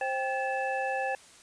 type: tone cluster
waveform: sine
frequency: 528 / 788 / 1717 / 2637 Hz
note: C5 / G5 / A6 / E7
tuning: +16 / +9 / -43 / 0 cents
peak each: -33 / -31 / -35 / -39 dBFS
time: 0.01-1.15 s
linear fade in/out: 2 ms
effects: white hiss -54 dBFS RMS until 1.42 s + resampled to 22050 Hz